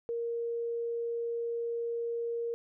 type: tone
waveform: sine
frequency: 467.3 Hz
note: A#4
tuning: 4 cents sharp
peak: -31 dBFS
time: 0.09-2.54 s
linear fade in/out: 0 ms
effects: none